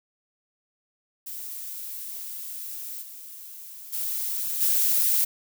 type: noise with level steps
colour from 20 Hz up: violet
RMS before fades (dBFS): -36 / -42 / -29 / -22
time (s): 1.26-5.25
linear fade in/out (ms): 10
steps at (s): 3.01 / 3.92 / 4.6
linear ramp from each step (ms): 20
effects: none